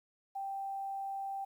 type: tone with quantisation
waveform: sine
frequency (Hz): 784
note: G5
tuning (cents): 0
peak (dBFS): -36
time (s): 0.35-1.45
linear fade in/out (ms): 10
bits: 11
effects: none